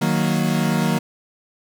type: chord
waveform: 40% pulse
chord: D# minor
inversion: none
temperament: equal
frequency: 155.56 / 185 / 233.1 Hz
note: D#3 / F#3 / A#3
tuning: 0 / 0 / 0 cents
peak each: -21 dBFS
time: 0.01-0.99 s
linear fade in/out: 10 ms
effects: none